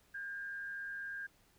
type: tone with frequency modulation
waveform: sine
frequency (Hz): 1608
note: G6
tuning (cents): +44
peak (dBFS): -40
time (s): 0.14-1.27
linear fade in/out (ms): 10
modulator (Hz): 124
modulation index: 0.37
effects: pink hiss -69 dBFS RMS until 1.58 s